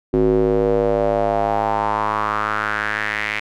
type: tone with band-pass filter sweep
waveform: square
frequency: 53 Hz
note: G#1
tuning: 36 cents sharp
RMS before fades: -19 dBFS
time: 0.13-3.4 s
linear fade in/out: 10 ms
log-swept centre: 340 to 2200 Hz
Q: 4
effects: none